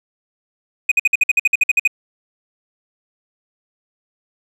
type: tone bursts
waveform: triangle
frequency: 2489 Hz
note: D#7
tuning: in tune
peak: -8 dBFS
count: 13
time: 0.89-1.876 s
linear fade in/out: 5 ms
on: 26 ms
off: 54 ms
effects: none